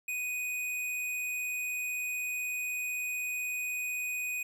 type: tone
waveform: square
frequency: 2489 Hz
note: D#7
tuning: in tune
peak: -33 dBFS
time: 0.08-4.43 s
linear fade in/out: 5 ms
effects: none